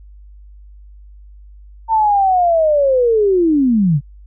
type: linear sweep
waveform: sine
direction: down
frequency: 907 to 130 Hz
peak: -10 dBFS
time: 1.88-4.01 s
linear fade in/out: 50 ms
effects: added 50 Hz sine -37 dBFS peak until 4.26 s